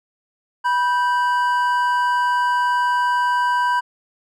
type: tone pair together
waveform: triangle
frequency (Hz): 981 / 1560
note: B5 / G6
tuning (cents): -12 / -9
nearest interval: minor sixth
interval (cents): 803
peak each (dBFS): -15 / -21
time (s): 0.64-3.81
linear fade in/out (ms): 20
effects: none